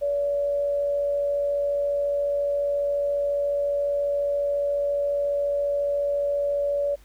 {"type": "tone with amplitude modulation", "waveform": "sine", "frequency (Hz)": 572, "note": "D5", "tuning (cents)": -46, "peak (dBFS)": -20, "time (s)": [0.01, 6.96], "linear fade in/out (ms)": 20, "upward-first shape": "sine", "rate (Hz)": 94.4, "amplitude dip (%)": 30, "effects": ["added 50 Hz sine -49 dBFS peak until 7.04 s", "pink hiss -58 dBFS RMS until 7.04 s"]}